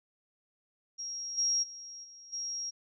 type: tone with level steps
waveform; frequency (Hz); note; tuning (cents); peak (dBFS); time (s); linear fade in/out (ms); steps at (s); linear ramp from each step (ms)
sine; 5610; F8; +7; -36 / -26 / -43 / -49 / -34; 0.98-2.71; 20; 1.37 / 1.62 / 2.03 / 2.32; 20
effects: none